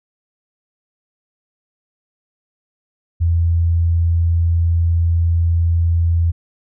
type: tone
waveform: sine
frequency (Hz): 84.2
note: E2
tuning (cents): +37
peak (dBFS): -12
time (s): 3.2-6.32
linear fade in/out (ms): 20
effects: none